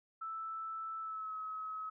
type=tone with pitch glide; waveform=sine; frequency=1318.5 to 1281.7 Hz; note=E6 to E6; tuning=0 to -49 cents; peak=-39 dBFS; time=0.21-1.9 s; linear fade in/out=10 ms; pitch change=-49 cents; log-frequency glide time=1-1.35 s; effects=none